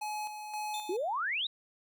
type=tone with tremolo; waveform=square; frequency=847 Hz; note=G#5; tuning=34 cents sharp; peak=-35 dBFS; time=0.01-0.97 s; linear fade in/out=10 ms; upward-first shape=square; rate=1.9 Hz; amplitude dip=50%
type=tone with exponential decay; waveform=sawtooth; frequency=3572 Hz; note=A7; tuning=25 cents sharp; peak=-35 dBFS; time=0.74-1.2 s; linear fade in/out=1 ms; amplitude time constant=100 ms
type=exponential sweep; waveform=sine; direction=up; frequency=331.4 to 3940 Hz; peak=-30 dBFS; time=0.89-1.47 s; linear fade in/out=5 ms
effects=none